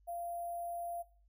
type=tone with sample-and-hold; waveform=sine; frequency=690 Hz; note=F5; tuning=21 cents flat; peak=-38 dBFS; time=0.07-1.03 s; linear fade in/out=20 ms; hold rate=11025 Hz; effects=noise-tail reverb RT60 0.4 s tail -17 dB re dry + added 50 Hz sine -64 dBFS peak until 1.28 s